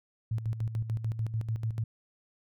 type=tone with tremolo; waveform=sine; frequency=111.7 Hz; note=A2; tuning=27 cents sharp; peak=-27 dBFS; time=0.31-1.84 s; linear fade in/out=5 ms; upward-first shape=square; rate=6.8 Hz; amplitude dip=65%; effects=none